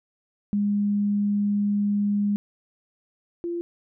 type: tone pair in turn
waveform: sine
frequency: 204.5 / 343.9 Hz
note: G#3 / F4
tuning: -26 / -27 cents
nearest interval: major sixth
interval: 899 cents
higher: second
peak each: -20 / -26 dBFS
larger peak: first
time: 0.53-2.36 / 3.44-3.61 s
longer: first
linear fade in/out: 0 ms
effects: none